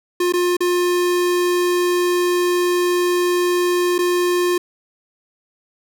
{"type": "tone with dropouts", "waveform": "square", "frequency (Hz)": 354.9, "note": "F4", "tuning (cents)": 28, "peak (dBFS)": -16, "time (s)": [0.2, 4.58], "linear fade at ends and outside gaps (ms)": 5, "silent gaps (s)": [[0.324, 0.336], [0.568, 0.605], [3.982, 3.988]], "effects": []}